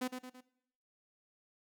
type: tone with echo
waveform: sawtooth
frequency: 253.5 Hz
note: B3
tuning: 45 cents sharp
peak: -30 dBFS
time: 0.01-0.08 s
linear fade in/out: 10 ms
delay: 110 ms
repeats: 3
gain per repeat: -6 dB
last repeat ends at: 0.41 s
effects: noise-tail reverb RT60 0.8 s tail -20 dB re dry